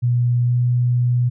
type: tone with pitch glide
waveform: sine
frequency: 121.5 to 122.63 Hz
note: B2 to B2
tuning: -28 to -12 cents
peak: -14 dBFS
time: 0.02-1.3 s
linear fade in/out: 20 ms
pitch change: +16 cents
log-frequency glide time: 0.45-0.53 s
effects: none